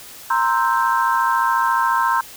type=chord; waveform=sine; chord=C dominant seventh; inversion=third; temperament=equal; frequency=932.3 / 1046.5 / 1318.5 / 1568 Hz; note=Bb5 / C6 / E6 / G6; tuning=0 / 0 / 0 / 0 cents; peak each=-19 / -19 / -24 / -23 dBFS; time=0.3-2.21 s; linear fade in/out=5 ms; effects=white hiss -39 dBFS RMS until 2.36 s